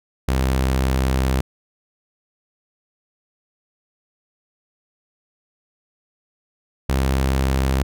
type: tone pair in turn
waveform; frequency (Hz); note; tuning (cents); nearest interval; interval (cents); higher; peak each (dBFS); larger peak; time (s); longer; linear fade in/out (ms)
sawtooth; 65.41 / 66.44; C2 / C2; 0 / +27; unison; 27; second; -13; neither; 0.28-1.41 / 6.89-7.83; first; 5
effects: none